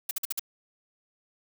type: noise bursts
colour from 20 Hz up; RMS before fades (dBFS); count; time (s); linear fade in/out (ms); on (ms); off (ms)
blue; -29; 5; 0.09-0.395; 5; 21; 50
effects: none